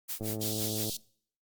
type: noise with tremolo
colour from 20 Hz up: blue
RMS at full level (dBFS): -35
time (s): 0.08-0.87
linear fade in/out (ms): 20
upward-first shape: sine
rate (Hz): 5.8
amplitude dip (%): 100
type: click train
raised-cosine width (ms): 2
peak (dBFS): -24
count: 75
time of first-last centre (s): 0.21-0.895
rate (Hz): 108
type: high-pass noise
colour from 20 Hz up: pink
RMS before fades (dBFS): -37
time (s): 0.41-0.97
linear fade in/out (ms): 5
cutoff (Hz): 3300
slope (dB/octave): 48
effects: noise-tail reverb RT60 0.6 s tail -24 dB re dry + Opus 48 kbps